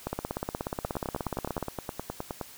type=two click trains; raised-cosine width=1 ms; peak=-16 / -18 dBFS; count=27 / 16; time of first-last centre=0.07-1.627 / 0.85-2.413 s; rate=16.7 / 9.6 Hz; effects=white hiss -49 dBFS RMS until 2.57 s